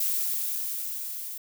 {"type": "noise with level ramp", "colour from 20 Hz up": "violet", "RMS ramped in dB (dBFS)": [-26, -37], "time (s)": [0, 1.38], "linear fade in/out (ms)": 5, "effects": []}